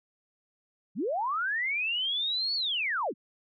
sine linear two-way sweep, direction up then down, 147.5 to 4500 to 147.5 Hz, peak -27 dBFS, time 0.95-3.14 s, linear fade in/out 50 ms, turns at 2.55 s, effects none

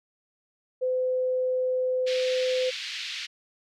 sine tone, 510 Hz, C5, 44 cents flat, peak -23 dBFS, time 0.81-2.71 s, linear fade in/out 20 ms
white band-pass noise, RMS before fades -35 dBFS, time 2.06-3.27 s, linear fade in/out 20 ms, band 2000 to 4300 Hz, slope 24 dB/octave
effects none

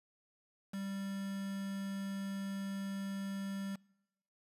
triangle tone with quantisation, 196 Hz, G3, in tune, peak -36 dBFS, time 0.73-3.76 s, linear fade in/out 10 ms, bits 8, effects noise-tail reverb RT60 1.0 s tail -26 dB re dry + resampled to 32000 Hz

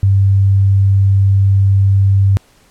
sine tone, 98 Hz, G2, in tune, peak -7 dBFS, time 0.03-2.37 s, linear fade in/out 0 ms, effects pink hiss -50 dBFS RMS until 2.7 s + low-pass 12000 Hz 12 dB/octave

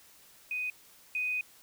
sine tone pair in turn, 2495 / 2495 Hz, D#7 / D#7, +4 / +4 cents, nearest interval unison, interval 0 cents, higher neither, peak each -31 / -29 dBFS, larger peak second, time 0.51-0.7 / 1.15-1.41 s, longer second, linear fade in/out 2 ms, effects white hiss -58 dBFS RMS until 1.62 s

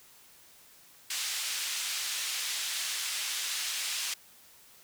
pink band-pass noise, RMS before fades -34 dBFS, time 1.1-4.14 s, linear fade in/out 5 ms, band 2700 to 9400 Hz, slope 12 dB/octave, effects white hiss -57 dBFS RMS until 4.83 s

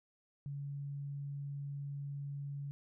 sine tone, 141.5 Hz, C#3, 36 cents sharp, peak -39 dBFS, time 0.46-2.71 s, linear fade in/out 0 ms, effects none

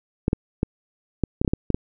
clicks, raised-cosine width 3 ms, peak -7 dBFS, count 10, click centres 0.281 / 0.331 / 0.631 / 1.237 / 1.415 / 1.448 / 1.478 / 1.535 / 1.703 / 1.745 s, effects none

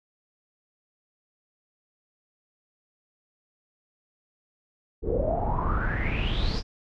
brown noise with low-pass filter sweep, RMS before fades -26 dBFS, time 5.02-6.63 s, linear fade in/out 50 ms, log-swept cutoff 410 to 5300 Hz, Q 9.9, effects none

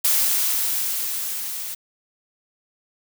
blue noise with level ramp, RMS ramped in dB -18 to -31 dBFS, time 0.04-1.75 s, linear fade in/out 10 ms, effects none

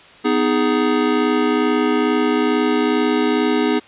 square chord, G# minor, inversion first, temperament just, 249.2 / 311.5 / 415.3 Hz, B3 / D#4 / G#4, +16 / +2 / 0 cents, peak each -20 dBFS, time 0.24-3.8 s, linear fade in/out 20 ms, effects white hiss -44 dBFS RMS until 3.87 s + resampled to 8000 Hz

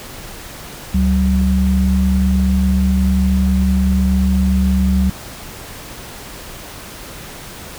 sine tone pair together, 70.8 / 189.01 Hz, C#2 / F#3, +37 / +37 cents, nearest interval octave + perfect fourth, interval 1700 cents, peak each -14 dBFS, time 0.94-5.1 s, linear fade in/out 5 ms, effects pink hiss -33 dBFS RMS until 7.78 s

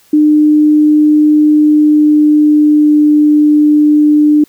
sine tone with pitch glide, 301.9 to 299.1 Hz, D4 to D4, +48 to +32 cents, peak -4 dBFS, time 0.13-4.44 s, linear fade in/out 5 ms, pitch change -16 cents, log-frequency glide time 1.5-3.1 s, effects white hiss -48 dBFS RMS until 4.48 s

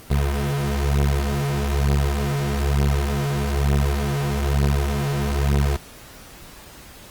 25% pulse beating tone pair, 70 / 71.1 Hz, C#2 / C#2, +18 / +45 cents, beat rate 1.1 Hz, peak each -18 dBFS, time 0.1-5.77 s, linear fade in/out 10 ms, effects pink hiss -43 dBFS RMS until 7.1 s + Opus 24 kbps

